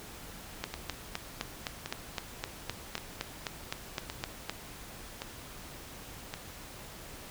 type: two click trains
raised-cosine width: 0.2 ms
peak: -19 / -15 dBFS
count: 6 / 16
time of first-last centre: 0.74-6.339 / 0.64-4.496 s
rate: 0.893 / 3.89 Hz
effects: pink hiss -47 dBFS RMS until 7.3 s